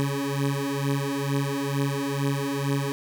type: beating tone pair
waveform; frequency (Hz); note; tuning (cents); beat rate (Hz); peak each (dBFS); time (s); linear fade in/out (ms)
20% pulse; 138.59 / 140.79; C#3 / C#3; 0 / +27; 2.2; -22 / -23; 0-2.92; 0
effects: none